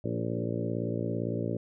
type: harmonic tone with a mistuned harmonic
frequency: 57.7 Hz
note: A#1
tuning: 17 cents flat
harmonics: 2 / 3 / 4 / 5 / 6 / 7 / 8 / 9 / 10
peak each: -34 / -36 / -37 / -38 / -39 / -39 / -40 / -41 / -41 dBFS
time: 0.04-1.57 s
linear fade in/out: 5 ms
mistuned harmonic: 6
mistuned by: -21 cents
effects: none